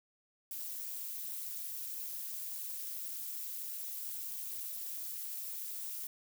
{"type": "noise with amplitude modulation", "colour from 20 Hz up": "violet", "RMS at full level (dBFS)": -38, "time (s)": [0.51, 6.07], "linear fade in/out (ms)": 2, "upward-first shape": "sine", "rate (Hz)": 278, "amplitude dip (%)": 80, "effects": []}